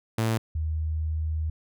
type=tone pair in turn; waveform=sawtooth / sine; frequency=112.5 / 78.55 Hz; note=A2 / D#2; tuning=+39 / +17 cents; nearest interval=tritone; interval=622 cents; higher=first; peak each=-19 / -25 dBFS; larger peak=first; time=0.18-0.38 / 0.55-1.5 s; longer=second; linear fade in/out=5 ms; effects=none